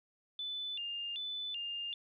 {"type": "tone with vibrato", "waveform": "sine", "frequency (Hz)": 3136, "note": "G7", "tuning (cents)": 0, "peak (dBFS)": -37, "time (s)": [0.39, 1.94], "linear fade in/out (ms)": 2, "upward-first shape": "square", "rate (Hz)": 1.3, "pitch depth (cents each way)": 190, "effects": ["13-bit"]}